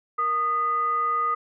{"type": "tone with frequency modulation", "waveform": "sine", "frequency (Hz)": 1234, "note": "D#6", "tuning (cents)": -15, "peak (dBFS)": -21, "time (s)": [0.18, 1.35], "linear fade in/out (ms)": 10, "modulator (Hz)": 765, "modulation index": 0.29, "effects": []}